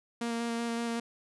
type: tone with vibrato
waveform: sawtooth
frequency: 233.2 Hz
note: A#3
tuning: 1 cent sharp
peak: -27 dBFS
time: 0.21-1 s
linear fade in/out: 5 ms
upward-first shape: square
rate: 5.3 Hz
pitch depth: 10 cents each way
effects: resampled to 24000 Hz